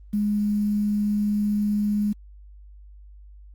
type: tone with quantisation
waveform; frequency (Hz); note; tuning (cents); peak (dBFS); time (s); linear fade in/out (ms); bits
sine; 207.7; G#3; 0; -20; 0.13-2.13; 10; 8
effects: added 50 Hz sine -43 dBFS peak until 3.54 s + Opus 32 kbps